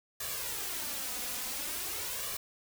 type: noise with flanger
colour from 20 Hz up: white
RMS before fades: -37 dBFS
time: 0.2-2.37 s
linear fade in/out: 5 ms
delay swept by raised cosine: 1.7 to 4.1 ms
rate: 0.47 Hz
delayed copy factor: +0.65
effects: none